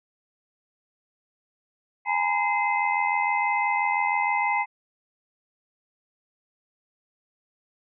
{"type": "tone cluster", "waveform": "sine", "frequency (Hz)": [824, 910, 997, 2069, 2559], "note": ["G#5", "A#5", "B5", "C7", "D#7"], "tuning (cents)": [-14, -42, 16, -20, 48], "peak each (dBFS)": [-26, -28, -30, -26, -35], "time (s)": [2.05, 4.66], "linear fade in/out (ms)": 50, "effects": []}